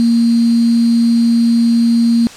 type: tone with sample-and-hold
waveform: sine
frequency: 233.1 Hz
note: A#3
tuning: in tune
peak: -8 dBFS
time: 0-2.27 s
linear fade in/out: 0 ms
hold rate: 4410 Hz
effects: white hiss -34 dBFS RMS until 2.36 s + low-pass 7000 Hz 12 dB/octave